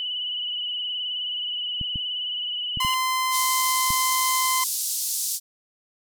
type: tone with vibrato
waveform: sine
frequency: 2960 Hz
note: F#7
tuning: in tune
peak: -26 dBFS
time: 0-2.94 s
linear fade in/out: 0 ms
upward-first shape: sine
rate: 19 Hz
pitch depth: 42 cents each way
type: clicks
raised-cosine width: 5 ms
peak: -20 dBFS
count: 5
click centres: 1.813 / 1.958 / 2.773 / 2.849 / 3.905 s
type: tone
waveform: sawtooth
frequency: 1033 Hz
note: C6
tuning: 22 cents flat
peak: -18 dBFS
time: 2.8-4.64 s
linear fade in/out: 5 ms
type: band-pass noise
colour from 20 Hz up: white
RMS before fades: -27 dBFS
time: 3.3-5.4 s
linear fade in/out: 50 ms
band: 4600 to 13000 Hz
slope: 24 dB/octave
effects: none